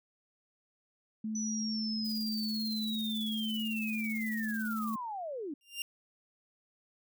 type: tone with pitch glide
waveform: sine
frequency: 217.9 to 220.1 Hz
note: A3 to A3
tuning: -17 to +1 cents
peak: -33 dBFS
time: 1.24-4.96 s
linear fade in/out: 5 ms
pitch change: +18 cents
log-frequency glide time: 2.45-4.48 s
type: linear sweep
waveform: sine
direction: down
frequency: 5990 to 267.1 Hz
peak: -36 dBFS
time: 1.35-5.54 s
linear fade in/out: 5 ms
type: noise with tremolo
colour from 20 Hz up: violet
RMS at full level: -46 dBFS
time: 2.04-4.96 s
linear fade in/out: 20 ms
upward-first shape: square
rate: 18 Hz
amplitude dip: 50%
type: tone with exponential growth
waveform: sawtooth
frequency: 2794 Hz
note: F7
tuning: in tune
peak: -28 dBFS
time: 5.61-5.82 s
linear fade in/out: 1 ms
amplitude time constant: 44 ms
effects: none